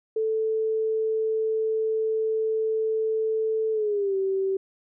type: tone with pitch glide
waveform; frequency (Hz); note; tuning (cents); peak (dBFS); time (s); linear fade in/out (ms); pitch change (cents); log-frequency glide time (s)
sine; 440 to 385.3; A4 to G4; 0 to -30; -22; 0.16-4.57; 5; -230; 3.72-4.16
effects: none